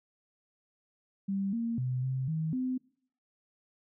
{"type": "tone with pitch steps", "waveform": "sine", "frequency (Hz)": [196, 231.4, 127, 131, 158.8, 256], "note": ["G3", "A#3", "B2", "C3", "D#3", "C4"], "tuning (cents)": [0, -13, 49, 2, 36, -38], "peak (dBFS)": -29, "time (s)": [1.28, 2.78], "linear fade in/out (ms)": 10, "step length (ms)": 250, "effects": ["noise-tail reverb RT60 0.6 s tail -23 dB re dry"]}